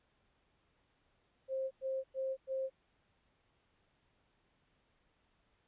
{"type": "tone bursts", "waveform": "sine", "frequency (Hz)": 530, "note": "C5", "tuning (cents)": 22, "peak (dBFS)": -34, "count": 4, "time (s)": [1.48, 2.7], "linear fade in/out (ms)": 50, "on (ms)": 230, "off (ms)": 100, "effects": ["pink hiss -75 dBFS RMS until 5.67 s", "resampled to 8000 Hz"]}